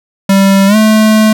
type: tone with pitch glide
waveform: square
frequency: 195.3 to 216.7 Hz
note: G3 to A3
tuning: -6 to -26 cents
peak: -5 dBFS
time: 0.29-1.33 s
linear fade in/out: 5 ms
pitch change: +180 cents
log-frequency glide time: 0.67-0.76 s
effects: none